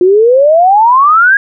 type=exponential sweep; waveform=sine; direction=up; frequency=351.2 to 1661.2 Hz; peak=-3 dBFS; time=0.01-1.37 s; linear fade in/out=2 ms; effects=none